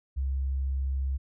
sine tone, 67.1 Hz, C2, 44 cents sharp, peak -26 dBFS, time 0.16-1.18 s, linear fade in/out 20 ms, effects none

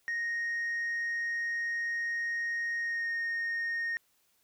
sine tone with pitch glide, 1864.7 to 1850.8 Hz, A#6 to A#6, 0 to -13 cents, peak -28 dBFS, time 0.08-3.97 s, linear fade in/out 0 ms, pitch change -13 cents, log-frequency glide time 2.79-3.11 s, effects tanh soft clip ceiling -29 dBFS + white hiss -71 dBFS RMS until 4.43 s

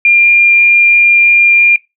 sine tone, 2399 Hz, D7, 36 cents sharp, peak -4 dBFS, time 0.05-1.76 s, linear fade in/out 2 ms, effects noise-tail reverb RT60 0.2 s tail -20 dB re dry

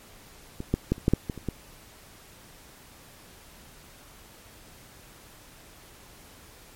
clicks, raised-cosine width 3 ms, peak -20 / -9 / -9 / -28 / -7 / -6 / -16 / -25 / -15 dBFS, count 9, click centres 0.604 / 0.74 / 0.92 / 0.981 / 1.081 / 1.136 / 1.298 / 1.377 / 1.487 s, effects pink hiss -51 dBFS RMS until 6.75 s + MP3 64 kbps

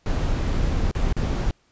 brown noise with dropouts, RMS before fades -22 dBFS, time 0.06-1.51 s, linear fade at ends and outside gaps 1 ms, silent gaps 0.913-0.95 / 1.126-1.166 s, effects pink hiss -63 dBFS RMS until 1.71 s + resampled to 16000 Hz

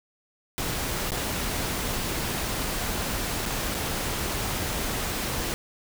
pink noise with dropouts, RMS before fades -29 dBFS, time 0.58-5.54 s, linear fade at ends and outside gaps 0 ms, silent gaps 1.107-1.119 / 3.455-3.46 / 3.744-3.748 s, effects none

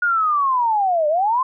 sine linear two-way sweep, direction down then up, 1451 to 585 to 1061 Hz, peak -15 dBFS, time 0.02-1.43 s, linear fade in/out 5 ms, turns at 1.08 s, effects none

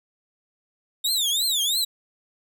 sawtooth tone with vibrato, 3662 Hz, A#7, 32 cents flat, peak -18 dBFS, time 1.04-1.85 s, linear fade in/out 10 ms, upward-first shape triangle, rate 3 Hz, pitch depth 260 cents each way, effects none

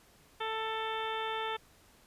harmonic tone, 442.6 Hz, A4, 10 cents sharp, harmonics 1 / 2 / 3 / 4 / 5 / 6 / 7 / 8, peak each -39 / -37 / -40 / -43 / -46 / -47 / -46 / -44 dBFS, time 0.4-1.57 s, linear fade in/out 10 ms, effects pink hiss -62 dBFS RMS until 2.06 s + resampled to 32000 Hz

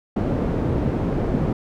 white low-pass noise, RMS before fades -22 dBFS, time 0.16-1.53 s, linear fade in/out 5 ms, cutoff 320 Hz, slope 12 dB/octave, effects none

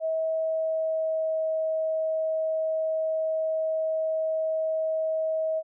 sine tone with pitch glide, 642 to 636.8 Hz, E5 to D#5, -46 to +40 cents, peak -24 dBFS, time 0-5.63 s, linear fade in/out 50 ms, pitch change -14 cents, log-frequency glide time 0.34-1.46 s, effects none

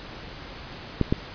clicks, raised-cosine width 3 ms, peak -7 dBFS, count 2, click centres 1.013 / 1.125 s, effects pink hiss -40 dBFS RMS until 1.34 s + resampled to 11025 Hz

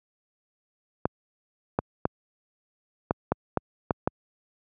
clicks, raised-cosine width 1 ms, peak -8 dBFS, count 8, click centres 1.055 / 1.789 / 2.054 / 3.109 / 3.32 / 3.573 / 3.908 / 4.075 s, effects high-pass 80 Hz 12 dB/octave

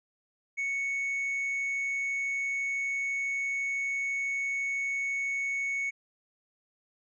triangle tone, 2217 Hz, C#7, in tune, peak -27 dBFS, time 0.57-5.91 s, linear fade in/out 20 ms, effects resampled to 16000 Hz

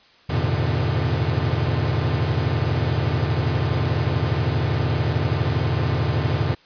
45% pulse tone cluster, 85.3 / 104.6 / 116.5 / 129.4 / 149.5 Hz, F2 / G#2 / A#2 / C3 / D3, -40 / +13 / -1 / -19 / +31 cents, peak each -26 dBFS, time 0.29-6.55 s, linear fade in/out 10 ms, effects white hiss -53 dBFS RMS until 6.65 s + resampled to 11025 Hz

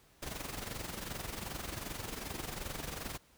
pink noise with amplitude modulation, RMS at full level -39 dBFS, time 0.22-3.18 s, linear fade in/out 10 ms, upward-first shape sine, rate 22.6 Hz, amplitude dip 65%, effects pink hiss -65 dBFS RMS until 3.37 s

